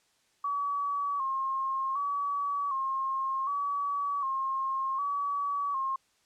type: tone with vibrato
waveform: sine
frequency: 1104 Hz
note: C#6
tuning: 7 cents flat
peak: -28 dBFS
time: 0.44-5.96 s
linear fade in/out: 5 ms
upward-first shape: square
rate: 0.66 Hz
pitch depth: 54 cents each way
effects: white hiss -69 dBFS RMS until 6.25 s + low-pass 8000 Hz 12 dB/octave